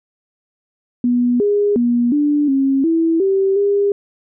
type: tone with pitch steps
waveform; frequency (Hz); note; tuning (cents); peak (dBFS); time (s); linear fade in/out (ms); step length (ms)
sine; 244 / 410.2 / 240 / 293.4 / 271 / 328.2 / 387.9 / 403.4; B3 / G#4 / B3 / D4 / C#4 / E4 / G4 / G4; -21 / -21 / -49 / -2 / -39 / -8 / -18 / +50; -12; 1.04-3.92; 2; 360
effects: none